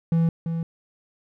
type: tone pair in turn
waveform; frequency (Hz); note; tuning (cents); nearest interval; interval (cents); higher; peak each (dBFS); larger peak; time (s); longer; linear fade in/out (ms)
triangle; 165.5 / 165.5; E3 / E3; +7 / +7; unison; 0; neither; -15 / -22; first; 0.12-0.29 / 0.46-0.63; neither; 2
effects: none